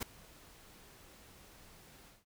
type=noise with ADSR envelope; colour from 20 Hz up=pink; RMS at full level=-34 dBFS; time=0-2.25 s; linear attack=27 ms; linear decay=3 ms; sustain=-24 dB; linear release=180 ms; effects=none